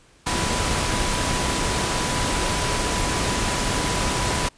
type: tone in noise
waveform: sine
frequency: 987.8 Hz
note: B5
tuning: in tune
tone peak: -31 dBFS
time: 0.26-4.49 s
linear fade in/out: 10 ms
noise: pink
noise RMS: -23 dBFS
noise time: 0.26-4.49 s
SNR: -11 dB
effects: pink hiss -55 dBFS RMS until 4.57 s + resampled to 22050 Hz